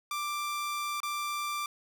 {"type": "tone with dropouts", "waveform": "sawtooth", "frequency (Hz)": 1179, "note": "D6", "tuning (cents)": 6, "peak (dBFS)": -28, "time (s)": [0.11, 1.66], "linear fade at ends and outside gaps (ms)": 2, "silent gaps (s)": [1.003, 1.031], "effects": []}